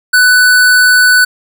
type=tone; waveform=square; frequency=1493 Hz; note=F#6; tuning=15 cents sharp; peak=-5 dBFS; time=0.13-1.25 s; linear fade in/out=10 ms; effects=none